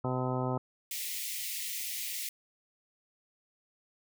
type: harmonic tone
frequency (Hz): 127.7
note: C3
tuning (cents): -42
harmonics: 1 / 2 / 3 / 4 / 5 / 6 / 7 / 8 / 10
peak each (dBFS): -33 / -36 / -38 / -39 / -40 / -41 / -41 / -42 / -43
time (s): 0.04-0.58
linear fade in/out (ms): 5
type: high-pass noise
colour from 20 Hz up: white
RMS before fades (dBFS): -37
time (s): 0.91-2.29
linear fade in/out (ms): 2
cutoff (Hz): 1900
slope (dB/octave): 96
effects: none